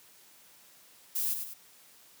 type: noise with echo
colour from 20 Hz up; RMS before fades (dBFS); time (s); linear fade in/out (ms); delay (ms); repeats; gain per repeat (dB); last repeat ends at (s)
violet; -31; 1.15-1.34; 10; 100; 2; -6; 1.54
effects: white hiss -58 dBFS RMS until 2.2 s + high-pass 100 Hz 12 dB/octave